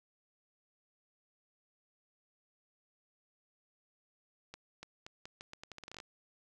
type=accelerating click train; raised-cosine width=0.2 ms; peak=-29 dBFS; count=16; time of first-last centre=4.54-6.002 s; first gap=290 ms; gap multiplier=0.81; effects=none